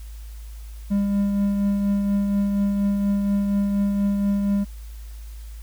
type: tone with tremolo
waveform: triangle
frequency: 200.9 Hz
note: G3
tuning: 43 cents sharp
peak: -15 dBFS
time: 0.9-4.65 s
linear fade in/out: 20 ms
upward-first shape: triangle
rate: 4.2 Hz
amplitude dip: 35%
effects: added 54 Hz sine -34 dBFS peak until 5.62 s + white hiss -52 dBFS RMS until 5.62 s